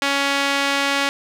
sawtooth tone with band-pass filter, 279.2 Hz, C#4, 13 cents sharp, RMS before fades -20 dBFS, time 0.02-1.09 s, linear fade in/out 0 ms, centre 2600 Hz, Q 0.76, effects none

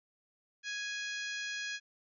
harmonic tone with a mistuned harmonic, 830.6 Hz, G#5, in tune, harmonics 2 / 3 / 4 / 5 / 6 / 7 / 8, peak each -39 / -43 / -45 / -47 / -49 / -50 / -51 dBFS, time 0.63-1.8 s, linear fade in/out 50 ms, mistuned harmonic 7, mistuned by +15 cents, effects none

